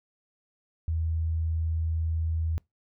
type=tone; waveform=sine; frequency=81 Hz; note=E2; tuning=30 cents flat; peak=-25 dBFS; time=0.88-2.58 s; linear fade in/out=0 ms; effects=noise-tail reverb RT60 0.2 s tail -26 dB re dry

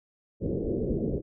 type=low-pass noise; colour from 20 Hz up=white; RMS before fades=-29 dBFS; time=0.4-1.22 s; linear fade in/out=50 ms; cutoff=490 Hz; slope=48 dB/octave; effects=none

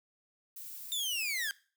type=noise; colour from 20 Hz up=violet; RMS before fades=-45 dBFS; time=0.56-1.49 s; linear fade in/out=5 ms
type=linear sweep; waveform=sawtooth; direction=down; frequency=3635 to 1566 Hz; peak=-29 dBFS; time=0.92-1.51 s; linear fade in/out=0 ms
effects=noise-tail reverb RT60 0.4 s tail -20 dB re dry

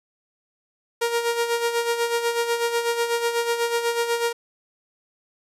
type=tone with tremolo; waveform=sawtooth; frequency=469 Hz; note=A#4; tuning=11 cents sharp; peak=-15 dBFS; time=1.01-4.33 s; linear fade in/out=10 ms; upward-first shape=sine; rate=8.1 Hz; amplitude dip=60%; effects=resampled to 32000 Hz

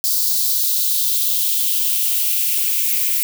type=noise with high-pass filter sweep; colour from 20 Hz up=violet; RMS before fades=-18 dBFS; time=0.04-3.23 s; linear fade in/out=0 ms; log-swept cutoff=4600 to 2200 Hz; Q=3.1; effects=none

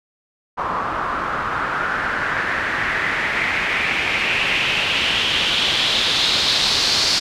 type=noise with low-pass filter sweep; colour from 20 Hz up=white; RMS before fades=-20 dBFS; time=0.57-7.2 s; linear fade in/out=20 ms; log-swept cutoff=1100 to 4700 Hz; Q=3.6; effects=none

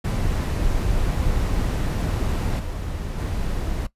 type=noise with level steps; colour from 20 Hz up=brown; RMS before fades=-22 / -28 / -25 dBFS; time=0.04-3.87 s; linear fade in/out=10 ms; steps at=2.59 / 3.18 s; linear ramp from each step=5 ms; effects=noise-tail reverb RT60 0.1 s tail -18 dB re dry + resampled to 32000 Hz

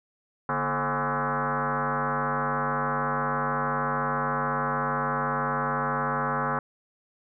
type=tone with frequency modulation; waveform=sine; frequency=147.1 Hz; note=D3; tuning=3 cents sharp; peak=-24 dBFS; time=0.49-6.59 s; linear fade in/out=2 ms; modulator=194 Hz; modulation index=7.2; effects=none

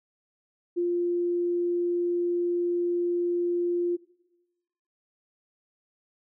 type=tone; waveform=sine; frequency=349.2 Hz; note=F4; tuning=in tune; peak=-23 dBFS; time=0.76-3.97 s; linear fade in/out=20 ms; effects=noise-tail reverb RT60 1.0 s tail -20 dB re dry

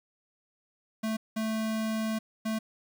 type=tone bursts at uneven times; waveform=square; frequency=220 Hz; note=A3; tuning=in tune; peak=-29 dBFS; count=3; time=1.03-1.17 / 1.36-2.19 / 2.45-2.59 s; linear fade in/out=10 ms; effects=10-bit

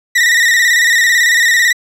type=tone with vibrato; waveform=40% pulse; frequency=1896 Hz; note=A#6; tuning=29 cents sharp; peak=-7 dBFS; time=0.15-1.73 s; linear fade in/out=10 ms; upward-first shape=square; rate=18 Hz; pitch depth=54 cents each way; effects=low-pass 11000 Hz 12 dB/octave

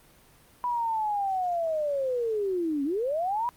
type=linear two-way sweep; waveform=sine; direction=down then up; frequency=987.8 to 270 to 987.8 Hz; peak=-25 dBFS; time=0.64-3.49 s; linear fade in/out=0 ms; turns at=2.84 s; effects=pink hiss -57 dBFS RMS until 3.56 s + Opus 32 kbps

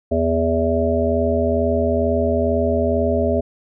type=harmonic tone; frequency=82.2 Hz; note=E2; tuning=4 cents flat; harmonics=1 / 3 / 5 / 7 / 8; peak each=-22 / -22 / -22 / -22 / -22 dBFS; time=0.11-3.41 s; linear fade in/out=10 ms; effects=none

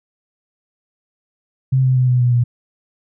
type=tone with pitch steps; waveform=sine; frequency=131.6 / 129.34 / 127.12 / 124.93 / 122.79 / 120.68 Hz; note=C3 / C3 / C3 / B2 / B2 / B2; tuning=+10 / -20 / -50 / +20 / -10 / -40 cents; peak=-11 dBFS; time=1.72-2.44 s; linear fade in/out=10 ms; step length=120 ms; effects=none

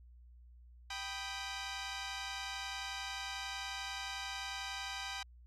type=chord; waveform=10% pulse; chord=G augmented; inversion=none; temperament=equal; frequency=784 / 987.8 / 1244.5 Hz; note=G5 / B5 / D#6; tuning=0 / 0 / 0 cents; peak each=-34 / -36 / -39 dBFS; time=0.9-5.23 s; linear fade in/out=5 ms; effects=added 60 Hz sine -55 dBFS peak until 5.46 s + low-pass 7000 Hz 12 dB/octave

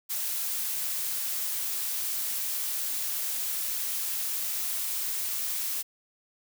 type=noise; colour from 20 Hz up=blue; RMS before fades=-31 dBFS; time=0.09-5.83 s; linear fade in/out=20 ms; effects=none

